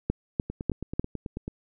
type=two click trains; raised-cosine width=3 ms; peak=-20 / -11 dBFS; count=10 / 4; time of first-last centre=0.5-1.479 / 0.1-0.996 s; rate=9.19 / 3.35 Hz; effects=none